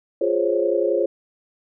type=chord; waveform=sine; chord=Db major seventh; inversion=first; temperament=equal with one note detuned; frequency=349.2 / 414.1 / 523.3 / 554.4 Hz; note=F4 / Ab4 / C5 / Db5; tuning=0 / -5 / 0 / 0 cents; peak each=-23 dBFS; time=0.21-1.06 s; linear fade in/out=5 ms; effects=none